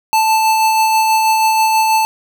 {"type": "tone with tremolo", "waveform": "square", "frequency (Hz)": 880, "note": "A5", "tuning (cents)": 0, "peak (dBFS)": -10, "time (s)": [0.13, 2.05], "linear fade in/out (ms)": 0, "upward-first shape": "sine", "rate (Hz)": 6.2, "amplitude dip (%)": 25, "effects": []}